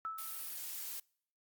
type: tone with exponential decay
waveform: sine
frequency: 1310 Hz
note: E6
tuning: 11 cents flat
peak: -35 dBFS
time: 0.05-0.61 s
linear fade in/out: 0 ms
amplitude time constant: 120 ms
type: noise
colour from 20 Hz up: blue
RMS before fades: -43 dBFS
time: 0.18-1 s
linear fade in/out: 5 ms
effects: noise-tail reverb RT60 0.6 s tail -26 dB re dry + Opus 48 kbps